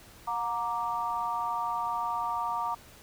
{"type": "chord", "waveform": "sine", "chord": "Gb augmented", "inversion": "none", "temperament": "equal with one note detuned", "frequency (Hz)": [721, 932.3, 1174.7], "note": ["Gb5", "Bb5", "D6"], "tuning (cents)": [-45, 0, 0], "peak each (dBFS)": [-36, -31, -33], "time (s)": [0.27, 2.75], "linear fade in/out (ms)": 10, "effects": ["pink hiss -53 dBFS RMS until 3.02 s"]}